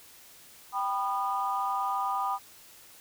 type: chord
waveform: sine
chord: G augmented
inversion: none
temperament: equal with one note detuned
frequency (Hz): 784 / 987.8 / 1222.4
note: G5 / B5 / D#6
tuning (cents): 0 / 0 / -31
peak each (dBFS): -31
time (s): 0.72-2.39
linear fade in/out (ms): 50
effects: tanh soft clip ceiling -18 dBFS + white hiss -53 dBFS RMS until 3 s